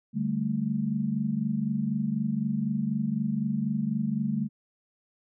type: chord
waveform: sine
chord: D suspended fourth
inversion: none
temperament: equal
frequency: 146.83 / 196 / 220 Hz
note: D3 / G3 / A3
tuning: 0 / 0 / 0 cents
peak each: -32 / -30 / -28 dBFS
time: 0.13-4.49 s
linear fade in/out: 50 ms
effects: none